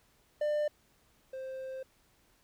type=tone pair in turn; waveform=triangle; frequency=597 / 525.3 Hz; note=D5 / C5; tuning=+28 / +7 cents; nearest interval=major second; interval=221 cents; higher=first; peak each=-26 / -36 dBFS; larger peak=first; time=0.41-0.68 / 1.33-1.83 s; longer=second; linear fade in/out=5 ms; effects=pink hiss -68 dBFS RMS until 2.43 s